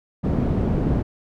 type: low-pass noise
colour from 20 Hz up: white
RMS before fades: -21 dBFS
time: 0.23-1.03 s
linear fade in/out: 20 ms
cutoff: 240 Hz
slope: 12 dB/octave
effects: none